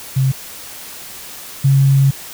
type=tone pair in turn; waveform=sine; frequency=132.9 / 136.79 Hz; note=C3 / C#3; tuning=+27 / -23 cents; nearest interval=unison; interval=50 cents; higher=second; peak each=-11 / -8 dBFS; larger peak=second; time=0.16-0.32 / 1.64-2.11 s; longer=second; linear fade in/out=10 ms; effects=white hiss -33 dBFS RMS until 2.33 s